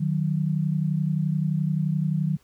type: tone pair together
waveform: sine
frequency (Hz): 153.2 / 184.78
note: D#3 / F#3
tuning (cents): -27 / -2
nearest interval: minor third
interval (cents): 325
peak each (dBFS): -23 / -26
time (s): 0-2.37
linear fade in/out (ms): 10
effects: pink hiss -62 dBFS RMS until 2.43 s